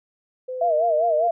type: tone with pitch glide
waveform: sine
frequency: 510 to 470.4 Hz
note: C5 to A#4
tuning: -44 to +16 cents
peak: -27 dBFS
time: 0.48-1.28 s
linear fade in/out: 10 ms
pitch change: -140 cents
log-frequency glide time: 0.59-0.74 s
type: tone with vibrato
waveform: sine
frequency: 650 Hz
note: E5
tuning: 24 cents flat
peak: -17 dBFS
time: 0.61-1.31 s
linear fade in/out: 5 ms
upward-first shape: sine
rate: 5 Hz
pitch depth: 130 cents each way
effects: none